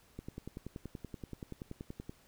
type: click train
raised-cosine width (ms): 3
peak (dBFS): -29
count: 21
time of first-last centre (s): 0.19-2.095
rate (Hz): 10.5
effects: pink hiss -65 dBFS RMS until 2.27 s